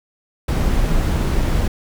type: noise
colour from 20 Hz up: brown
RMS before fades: -17 dBFS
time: 0.48-1.68 s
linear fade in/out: 5 ms
effects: none